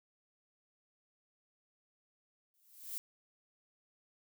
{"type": "noise with exponential growth", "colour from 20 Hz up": "violet", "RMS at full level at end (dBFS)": -38, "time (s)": [2.54, 2.98], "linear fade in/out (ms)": 0, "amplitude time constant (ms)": 95, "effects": []}